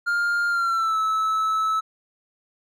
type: tone with pitch glide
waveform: triangle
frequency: 1405 to 1303.4 Hz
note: F6 to E6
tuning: +10 to -20 cents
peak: -18 dBFS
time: 0.06-1.81 s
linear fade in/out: 20 ms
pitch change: -130 cents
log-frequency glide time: 0.49-0.98 s
effects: none